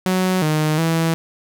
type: tone with pitch steps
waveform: sawtooth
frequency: 185.4 / 154.1 / 163.9 Hz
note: F#3 / D#3 / E3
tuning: +4 / -16 / -10 cents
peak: -12 dBFS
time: 0.06-1.14 s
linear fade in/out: 0 ms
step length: 360 ms
effects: none